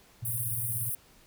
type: tone with tremolo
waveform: sine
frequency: 116.54 Hz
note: A#2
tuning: in tune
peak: -32 dBFS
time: 0.22-0.9 s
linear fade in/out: 10 ms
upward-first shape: sine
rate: 17 Hz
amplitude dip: 70%
type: high-pass noise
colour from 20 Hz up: pink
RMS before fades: -33 dBFS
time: 0.25-0.95 s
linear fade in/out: 2 ms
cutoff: 9000 Hz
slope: 96 dB/octave
effects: pink hiss -59 dBFS RMS until 1.26 s